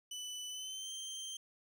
25% pulse tone with pitch glide, 2988 to 3144 Hz, F#7 to G7, +16 to +4 cents, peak -38 dBFS, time 0.11-1.37 s, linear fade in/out 5 ms, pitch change +88 cents, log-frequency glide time 0.49-0.91 s, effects none

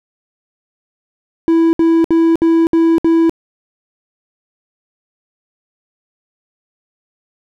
triangle tone bursts, 329.6 Hz, E4, in tune, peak -6 dBFS, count 6, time 1.48-3.295 s, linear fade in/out 0 ms, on 250 ms, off 63 ms, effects none

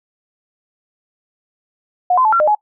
sine tone with pitch steps, 723 / 1027 / 869 / 1366 / 608 / 842 Hz, F#5 / C6 / A5 / F6 / D#5 / G#5, -40 / -33 / -22 / -39 / -40 / +24 cents, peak -10 dBFS, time 2.1-2.55 s, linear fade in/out 5 ms, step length 75 ms, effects noise-tail reverb RT60 0.1 s tail -24 dB re dry

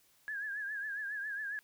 sine tone with vibrato, 1666 Hz, G#6, 5 cents sharp, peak -36 dBFS, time 0.28-1.59 s, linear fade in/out 0 ms, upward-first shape triangle, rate 7.3 Hz, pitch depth 99 cents each way, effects white hiss -68 dBFS RMS until 1.63 s

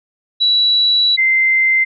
sine tone pair in turn, 3927 / 2080 Hz, B7 / C7, -11 / -11 cents, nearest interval major seventh, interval 1100 cents, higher first, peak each -10 dBFS, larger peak neither, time 0.4-1.17 / 1.17-1.85 s, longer first, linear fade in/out 20 ms, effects none

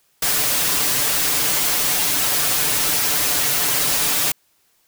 white noise with comb filter, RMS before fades -19 dBFS, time 0.22-4.32 s, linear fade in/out 5 ms, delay 6.8 ms, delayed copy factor +0.9, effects white hiss -62 dBFS RMS until 4.87 s

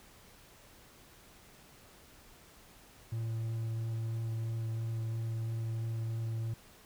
triangle tone with vibrato, 113.2 Hz, A2, 50 cents sharp, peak -31 dBFS, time 3.12-6.54 s, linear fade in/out 5 ms, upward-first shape sine, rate 3 Hz, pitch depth 9 cents each way, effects pink hiss -58 dBFS RMS until 6.85 s

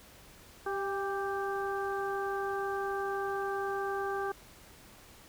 harmonic tone with a mistuned harmonic, 392 Hz, G4, in tune, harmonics 1 / 2 / 3 / 4, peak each -34 / -37 / -39 / -40 dBFS, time 0.66-4.32 s, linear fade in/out 5 ms, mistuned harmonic 2, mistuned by +32 cents, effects pink hiss -55 dBFS RMS until 5.28 s

